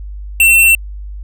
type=tone; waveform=square; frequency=2702 Hz; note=E7; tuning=42 cents sharp; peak=-6 dBFS; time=0.4-0.75 s; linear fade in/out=2 ms; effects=added 50 Hz sine -24 dBFS peak until 1.23 s